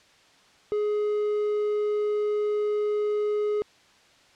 triangle tone, 419 Hz, G#4, 15 cents sharp, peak -21 dBFS, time 0.72-3.62 s, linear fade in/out 0 ms, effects white hiss -57 dBFS RMS until 4.35 s + low-pass 5000 Hz 12 dB/octave

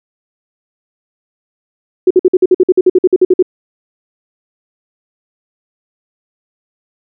sine tone bursts, 367.4 Hz, F#4, 12 cents flat, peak -3 dBFS, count 16, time 2.07-3.426 s, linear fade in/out 5 ms, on 36 ms, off 52 ms, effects none

